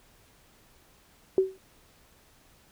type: tone with exponential decay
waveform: sine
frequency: 380 Hz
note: F#4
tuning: 46 cents sharp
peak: -15 dBFS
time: 1.38-1.58 s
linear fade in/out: 1 ms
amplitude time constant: 42 ms
effects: pink hiss -60 dBFS RMS until 2.71 s